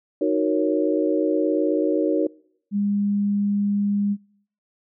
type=chord; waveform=sine; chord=D# minor seventh; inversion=none; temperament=equal; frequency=311.1 / 370 / 466.2 / 554.4 Hz; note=D#4 / F#4 / A#4 / C#5; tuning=0 / 0 / 0 / 0 cents; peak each=-22 / -24 / -25 / -25 dBFS; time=0.21-2.27 s; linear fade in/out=5 ms
type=tone; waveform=sine; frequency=203 Hz; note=G#3; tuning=39 cents flat; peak=-19 dBFS; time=2.71-4.17 s; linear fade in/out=50 ms
effects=noise-tail reverb RT60 0.7 s tail -25 dB re dry